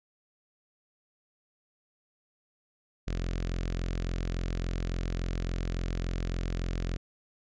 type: tone with notch filter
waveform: sawtooth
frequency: 43.55 Hz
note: F1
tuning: 4 cents flat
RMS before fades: -32 dBFS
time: 3.07-6.97 s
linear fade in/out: 10 ms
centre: 890 Hz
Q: 1.4
effects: resampled to 16000 Hz